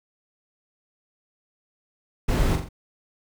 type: noise with echo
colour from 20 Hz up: brown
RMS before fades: -21 dBFS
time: 2.28-2.56 s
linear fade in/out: 10 ms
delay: 43 ms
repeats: 3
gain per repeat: -6 dB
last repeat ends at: 2.689 s
effects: none